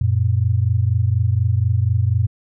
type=tone pair together; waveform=sine; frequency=92.4 / 116.54 Hz; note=F#2 / A#2; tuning=-2 / 0 cents; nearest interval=major third; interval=402 cents; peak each=-17 dBFS; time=0.01-2.27 s; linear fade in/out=5 ms; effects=none